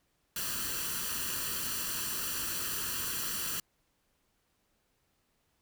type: noise with comb filter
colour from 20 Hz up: white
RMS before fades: -35 dBFS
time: 0.36-3.6 s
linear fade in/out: 2 ms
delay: 0.68 ms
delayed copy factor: +0.7
effects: pink hiss -75 dBFS RMS until 5.61 s